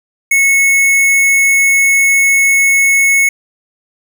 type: tone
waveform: square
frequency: 2197 Hz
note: C#7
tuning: 16 cents flat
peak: -8 dBFS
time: 0.31-3.29 s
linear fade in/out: 5 ms
effects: none